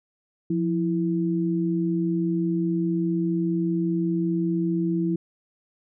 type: tone pair together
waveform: sine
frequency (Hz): 174.65 / 329.7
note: F3 / E4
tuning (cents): 0 / 0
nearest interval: major seventh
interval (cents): 1100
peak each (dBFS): -24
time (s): 0.5-5.16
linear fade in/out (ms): 5
effects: none